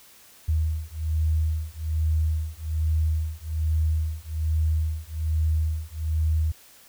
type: beating tone pair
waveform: sine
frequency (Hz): 78.1 / 79.3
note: D#2 / D#2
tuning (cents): +7 / +33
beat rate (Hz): 1.2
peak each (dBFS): -25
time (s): 0.48-6.52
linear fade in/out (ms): 10
effects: white hiss -52 dBFS RMS until 6.88 s